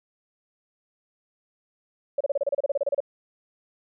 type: tone bursts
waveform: sine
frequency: 564 Hz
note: C#5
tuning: 30 cents sharp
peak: -20 dBFS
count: 15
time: 2.18-3.004 s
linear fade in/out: 5 ms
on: 26 ms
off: 31 ms
effects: none